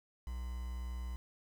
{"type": "tone with quantisation", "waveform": "triangle", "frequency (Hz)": 61.3, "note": "B1", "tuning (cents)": -12, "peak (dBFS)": -36, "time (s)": [0.27, 1.16], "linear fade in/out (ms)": 0, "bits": 9, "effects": []}